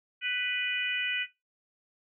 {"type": "harmonic tone with a mistuned harmonic", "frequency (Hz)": 493.9, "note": "B4", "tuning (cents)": 0, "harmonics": [3, 4, 5, 6], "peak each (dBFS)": [-35, -35, -30, -34], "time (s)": [0.21, 1.27], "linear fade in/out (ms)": 50, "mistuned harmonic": 3, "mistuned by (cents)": 17, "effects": ["noise-tail reverb RT60 0.2 s tail -17 dB re dry"]}